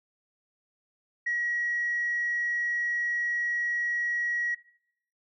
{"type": "tone", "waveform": "sine", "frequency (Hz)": 1910, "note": "A#6", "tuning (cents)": 42, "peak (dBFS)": -25, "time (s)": [1.26, 4.55], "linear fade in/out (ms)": 10, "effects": ["noise-tail reverb RT60 0.7 s tail -20 dB re dry", "tanh soft clip ceiling -21 dBFS"]}